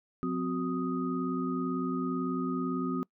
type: tone cluster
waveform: sine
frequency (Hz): 179.6 / 257.6 / 368.7 / 1247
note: F3 / C4 / F#4 / D#6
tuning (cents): +49 / -27 / -6 / +3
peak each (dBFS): -35 / -31 / -37 / -38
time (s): 0.23-3.03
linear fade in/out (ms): 0
effects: noise-tail reverb RT60 0.1 s tail -25 dB re dry